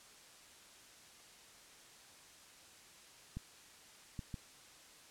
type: clicks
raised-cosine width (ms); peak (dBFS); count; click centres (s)
5; -29; 3; 3.37 / 4.192 / 4.342
effects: white hiss -59 dBFS RMS until 5.1 s + low-pass 9000 Hz 12 dB/octave